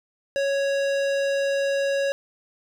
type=tone with hard clipping; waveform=sine; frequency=554.4 Hz; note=C#5; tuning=in tune; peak=-23 dBFS; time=0.36-2.12 s; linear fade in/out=0 ms; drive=17 dB; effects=none